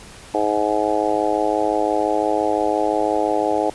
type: harmonic tone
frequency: 105.8 Hz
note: G#2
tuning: 33 cents sharp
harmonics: 3 / 4 / 5 / 6 / 7 / 8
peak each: -24 / -24 / -24 / -24 / -24 / -24 dBFS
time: 0.34-3.7 s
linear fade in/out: 5 ms
effects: pink hiss -41 dBFS RMS until 3.74 s + resampled to 24000 Hz